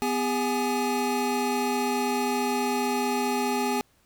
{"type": "tone cluster", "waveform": "square", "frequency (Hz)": [249.9, 404.8, 839], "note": ["B3", "G#4", "G#5"], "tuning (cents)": [21, -44, 17], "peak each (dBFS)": [-29, -30, -29], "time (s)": [0.02, 3.81], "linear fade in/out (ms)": 0, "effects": ["pink hiss -64 dBFS RMS until 4.05 s"]}